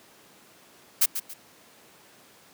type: noise with echo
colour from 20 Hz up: blue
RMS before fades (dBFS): -19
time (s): 1.01-1.06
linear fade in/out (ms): 10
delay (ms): 140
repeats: 2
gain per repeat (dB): -10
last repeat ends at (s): 1.34
effects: pink hiss -54 dBFS RMS until 2.53 s + high-pass 200 Hz 12 dB/octave